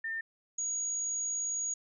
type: tone pair in turn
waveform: sine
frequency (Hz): 1805 / 6721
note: A6 / G#8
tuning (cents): +44 / +20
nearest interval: octave + major seventh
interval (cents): 2276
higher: second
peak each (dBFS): -33 / -31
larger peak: second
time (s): 0.04-0.21 / 0.58-1.74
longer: second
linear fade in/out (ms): 5
effects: none